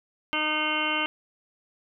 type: harmonic tone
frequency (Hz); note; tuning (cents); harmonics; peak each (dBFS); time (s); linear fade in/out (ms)
306.6; D#4; -25; 1 / 2 / 3 / 4 / 5 / 7 / 8 / 9 / 10; -34 / -36 / -34 / -32 / -34 / -31 / -41 / -30 / -31; 0.33-1.06; 0
effects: none